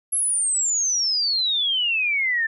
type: exponential sweep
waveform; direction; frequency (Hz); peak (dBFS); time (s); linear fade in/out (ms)
sine; down; 11250 to 1760; -19; 0.12-2.47; 10
effects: none